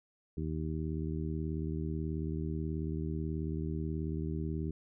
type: harmonic tone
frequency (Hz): 78.4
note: D#2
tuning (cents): +14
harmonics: 1 / 2 / 3 / 4 / 5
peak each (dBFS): -37 / -37 / -42 / -41 / -44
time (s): 0.37-4.71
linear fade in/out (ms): 5
effects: none